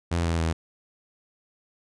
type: tone with pitch steps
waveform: sawtooth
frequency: 85.1 / 83.3 / 81.54 Hz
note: F2 / E2 / E2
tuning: -44 / +19 / -18 cents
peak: -19 dBFS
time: 0.11-0.53 s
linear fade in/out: 10 ms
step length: 140 ms
effects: resampled to 22050 Hz

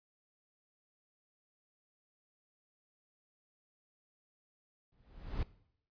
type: noise with exponential growth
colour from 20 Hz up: brown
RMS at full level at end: -33 dBFS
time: 4.92-5.43 s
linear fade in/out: 2 ms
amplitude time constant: 110 ms
effects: noise-tail reverb RT60 0.7 s tail -19 dB re dry + resampled to 11025 Hz

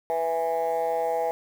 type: chord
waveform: sine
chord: E major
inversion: second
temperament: just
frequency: 494.4 / 659.3 / 824.1 Hz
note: B4 / E5 / G#5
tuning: +2 / 0 / -14 cents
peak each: -26 dBFS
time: 0.1-1.31 s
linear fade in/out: 0 ms
effects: tanh soft clip ceiling -18 dBFS + 8-bit

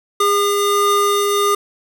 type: tone pair together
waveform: square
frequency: 405.8 / 1216 Hz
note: G#4 / D#6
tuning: -40 / -40 cents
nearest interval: octave + perfect fifth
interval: 1900 cents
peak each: -17 dBFS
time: 0.2-1.55 s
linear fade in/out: 5 ms
effects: none

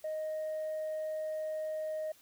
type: tone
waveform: sine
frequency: 623 Hz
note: D#5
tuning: 2 cents sharp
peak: -32 dBFS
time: 0.04-2.12 s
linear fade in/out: 5 ms
effects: tanh soft clip ceiling -32 dBFS + white hiss -62 dBFS RMS until 2.21 s

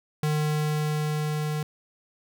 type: tone with level ramp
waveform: square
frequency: 151.8 Hz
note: D#3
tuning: 42 cents flat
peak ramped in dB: -23 to -27 dBFS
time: 0.23-1.63 s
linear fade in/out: 2 ms
effects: none

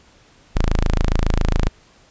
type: tone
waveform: sawtooth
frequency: 27.25 Hz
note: A0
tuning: 16 cents flat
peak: -11 dBFS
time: 0.55-1.69 s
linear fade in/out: 10 ms
effects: pink hiss -52 dBFS RMS until 2.1 s + resampled to 16000 Hz

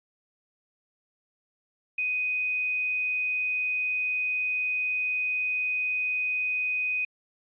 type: tone with quantisation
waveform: sine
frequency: 2498 Hz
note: D#7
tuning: 6 cents sharp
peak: -25 dBFS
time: 1.98-7.05 s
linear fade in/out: 5 ms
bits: 9
effects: resampled to 8000 Hz

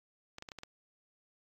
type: clicks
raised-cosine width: 0.2 ms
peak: -27 dBFS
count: 6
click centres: 0.384 / 0.424 / 0.488 / 0.518 / 0.587 / 0.634 s
effects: AAC 64 kbps

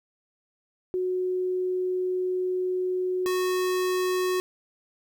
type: tone pair in turn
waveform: sine / square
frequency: 367.3 / 367.3 Hz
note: F#4 / F#4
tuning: -13 / -13 cents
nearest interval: unison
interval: 0 cents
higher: neither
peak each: -24 dBFS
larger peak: neither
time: 0.94-3.26 / 3.26-4.4 s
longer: first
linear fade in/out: 0 ms
effects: 11-bit

